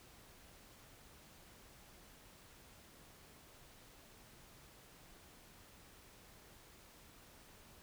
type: silence
effects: pink hiss -61 dBFS RMS until 7.82 s